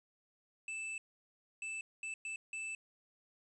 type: tone bursts at uneven times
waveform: square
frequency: 2637 Hz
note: E7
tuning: in tune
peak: -40 dBFS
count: 5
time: 0.68-0.98 / 1.62-1.81 / 2.03-2.14 / 2.25-2.36 / 2.53-2.75 s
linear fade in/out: 2 ms
effects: resampled to 24000 Hz + 11-bit